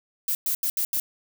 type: noise bursts at uneven times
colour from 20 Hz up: violet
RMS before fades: -25 dBFS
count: 5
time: 0.28-0.35 / 0.46-0.55 / 0.63-0.7 / 0.77-0.85 / 0.93-1 s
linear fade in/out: 2 ms
effects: none